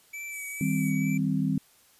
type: tone with vibrato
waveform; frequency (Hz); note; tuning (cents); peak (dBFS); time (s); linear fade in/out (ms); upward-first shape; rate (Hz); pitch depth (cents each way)
square; 2300; D7; -37; -36; 0.13-1.18; 10; sine; 2.2; 26
type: band-pass noise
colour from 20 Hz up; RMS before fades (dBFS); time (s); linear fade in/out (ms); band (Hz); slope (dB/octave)
white; -45; 0.3-0.93; 50; 7200 to 13000; 96
type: chord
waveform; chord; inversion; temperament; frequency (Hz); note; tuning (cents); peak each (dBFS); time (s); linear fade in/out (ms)
sine; C minor; first; just; 156.98 / 196.22 / 261.6; Eb3 / G3 / C4; +16 / +2 / 0; -28; 0.61-1.58; 2
effects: white hiss -60 dBFS RMS until 1.99 s + resampled to 32000 Hz